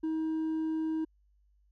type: tone with hard clipping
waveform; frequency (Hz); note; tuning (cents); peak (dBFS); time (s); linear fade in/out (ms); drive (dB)
sine; 317.6; D#4; +36; -30; 0.03-1.05; 10; 2
effects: added 50 Hz sine -64 dBFS peak until 1.71 s